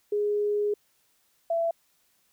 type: tone pair in turn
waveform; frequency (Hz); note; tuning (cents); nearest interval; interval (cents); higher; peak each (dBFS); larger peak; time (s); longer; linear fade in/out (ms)
sine; 414.5 / 668.8; G#4 / E5; -3 / +25; minor sixth; 828; second; -23; neither; 0.12-0.74 / 1.5-1.71; first; 5
effects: white hiss -68 dBFS RMS until 2.32 s